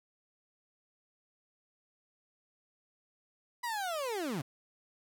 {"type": "linear sweep", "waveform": "30% pulse", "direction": "down", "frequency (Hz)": [990, 119.9], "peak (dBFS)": -31, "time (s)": [3.63, 4.42], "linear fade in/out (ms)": 10, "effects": []}